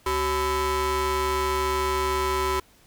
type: ring-modulated tone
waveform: 30% pulse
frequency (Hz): 311.1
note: D#4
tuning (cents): 0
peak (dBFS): -17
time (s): 0.06-2.6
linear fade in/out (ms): 5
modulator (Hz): 691
effects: pink hiss -57 dBFS RMS until 2.86 s